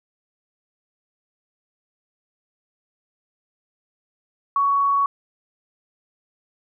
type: tone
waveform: sine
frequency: 1119 Hz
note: C#6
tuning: 16 cents sharp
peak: -16 dBFS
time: 4.56-5.06 s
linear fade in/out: 2 ms
effects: none